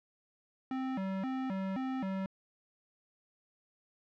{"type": "tone with vibrato", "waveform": "square", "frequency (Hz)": 223.9, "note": "A3", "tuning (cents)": 30, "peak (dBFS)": -34, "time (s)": [0.71, 2.26], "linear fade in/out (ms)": 2, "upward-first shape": "square", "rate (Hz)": 1.9, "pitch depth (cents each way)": 270, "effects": ["low-pass 2000 Hz 12 dB/octave"]}